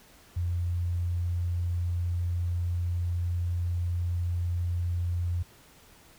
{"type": "tone", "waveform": "sine", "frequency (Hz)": 87.31, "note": "F2", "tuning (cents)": 0, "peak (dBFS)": -26, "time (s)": [0.36, 5.43], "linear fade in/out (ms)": 10, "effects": ["pink hiss -56 dBFS RMS until 6.18 s"]}